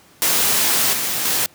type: noise with level steps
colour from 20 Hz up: white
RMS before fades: -17 / -22 / -19 dBFS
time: 0.22-1.46 s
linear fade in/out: 0 ms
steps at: 0.93 / 1.25 s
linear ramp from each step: 2 ms
effects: pink hiss -50 dBFS RMS until 1.54 s + high-pass 100 Hz 12 dB/octave